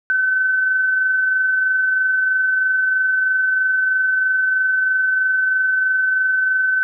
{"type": "tone with amplitude modulation", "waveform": "sine", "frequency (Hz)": 1523, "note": "F#6", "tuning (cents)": 50, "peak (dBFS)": -13, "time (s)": [0.1, 6.83], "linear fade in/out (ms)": 0, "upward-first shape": "sine", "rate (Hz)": 23.1, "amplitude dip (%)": 30, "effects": []}